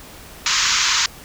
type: band-pass noise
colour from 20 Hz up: white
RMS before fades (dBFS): -18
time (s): 0.46-1.06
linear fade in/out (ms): 2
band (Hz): 940 to 7000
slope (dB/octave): 96
effects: pink hiss -40 dBFS RMS until 1.24 s